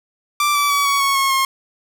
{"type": "tone with pitch steps", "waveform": "sawtooth", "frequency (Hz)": [1174.7, 1157.2, 1139.9, 1122.9, 1106.2, 1089.7, 1073.5], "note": ["D6", "D6", "C#6", "C#6", "C#6", "C#6", "C6"], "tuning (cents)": [0, -26, 48, 22, -4, -30, 44], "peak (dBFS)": -11, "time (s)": [0.4, 1.45], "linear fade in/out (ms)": 2, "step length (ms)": 150, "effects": []}